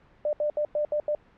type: tone bursts at uneven times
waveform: sine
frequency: 597 Hz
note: D5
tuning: 28 cents sharp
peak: -23 dBFS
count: 6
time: 0.25-0.33 / 0.4-0.5 / 0.57-0.65 / 0.75-0.85 / 0.92-1 / 1.08-1.15 s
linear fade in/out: 2 ms
effects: pink hiss -58 dBFS RMS until 1.37 s + low-pass 2000 Hz 12 dB/octave